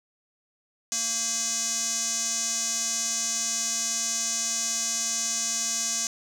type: tone with band-pass filter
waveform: square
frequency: 229.1 Hz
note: A#3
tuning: 30 cents flat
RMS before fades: -28 dBFS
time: 0.92-6.07 s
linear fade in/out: 0 ms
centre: 6500 Hz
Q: 5
effects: 8-bit